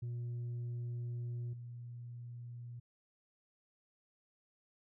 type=tone with level steps; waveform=sine; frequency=120 Hz; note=B2; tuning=49 cents flat; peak=-35 / -44 dBFS; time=0.02-2.8 s; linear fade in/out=10 ms; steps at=1.53 s; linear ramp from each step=5 ms; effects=tanh soft clip ceiling -37 dBFS